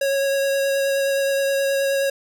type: tone with vibrato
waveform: square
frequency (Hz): 550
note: C#5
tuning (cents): -14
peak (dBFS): -19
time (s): 0.01-2.1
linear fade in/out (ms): 5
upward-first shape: sine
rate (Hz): 9.5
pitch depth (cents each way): 11
effects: none